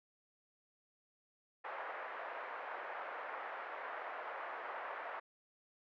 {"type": "band-pass noise", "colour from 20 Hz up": "pink", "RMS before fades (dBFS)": -45, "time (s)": [1.64, 5.2], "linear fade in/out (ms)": 10, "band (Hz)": [570, 1900], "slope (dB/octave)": 24, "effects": []}